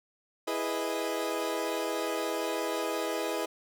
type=chord; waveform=30% pulse; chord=E major seventh; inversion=none; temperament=equal; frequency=329.6 / 415.3 / 493.9 / 622.3 Hz; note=E4 / G#4 / B4 / D#5; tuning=0 / 0 / 0 / 0 cents; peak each=-33 dBFS; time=0.47-3.46 s; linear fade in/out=10 ms; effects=none